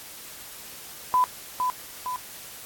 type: tone with echo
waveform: sine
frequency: 1002 Hz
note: B5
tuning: 25 cents sharp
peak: -17 dBFS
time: 1.14-1.24 s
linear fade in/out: 0 ms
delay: 460 ms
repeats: 2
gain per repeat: -5 dB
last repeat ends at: 2.16 s
effects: white hiss -42 dBFS RMS until 2.65 s + AAC 64 kbps